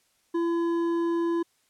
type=tone with hard clipping; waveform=triangle; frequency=337.6 Hz; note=E4; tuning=41 cents sharp; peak=-25 dBFS; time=0.34-1.43 s; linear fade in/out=10 ms; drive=11 dB; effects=white hiss -68 dBFS RMS until 1.69 s + low-pass 11000 Hz 12 dB/octave